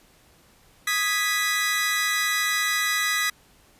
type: chord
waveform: sawtooth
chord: G# minor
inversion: second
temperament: equal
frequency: 1244.5 / 1661.2 / 1975.5 Hz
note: D#6 / G#6 / B6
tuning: 0 / 0 / 0 cents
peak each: -25 / -26 / -20 dBFS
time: 0.87-3.3 s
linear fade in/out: 5 ms
effects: pink hiss -57 dBFS RMS until 3.79 s + resampled to 32000 Hz